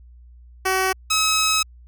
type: tone pair in turn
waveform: 10% pulse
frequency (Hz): 378 / 1281.8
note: F#4 / E6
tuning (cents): +37 / -49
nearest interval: octave + major sixth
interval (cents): 2114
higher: second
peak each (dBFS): -10 / -9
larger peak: second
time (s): 0.65-0.93 / 1.1-1.63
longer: second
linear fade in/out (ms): 10
effects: added 60 Hz sine -43 dBFS peak until 1.87 s